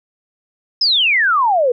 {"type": "exponential sweep", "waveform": "sine", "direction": "down", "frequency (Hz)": [5274, 466.2], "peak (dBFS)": -11, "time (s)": [0.81, 1.72], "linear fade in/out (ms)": 5, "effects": []}